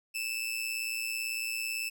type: tone with amplitude modulation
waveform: sawtooth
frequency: 2637 Hz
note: E7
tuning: in tune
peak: -26 dBFS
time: 0.14-1.9 s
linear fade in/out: 20 ms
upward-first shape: sine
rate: 118 Hz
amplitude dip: 65%
effects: none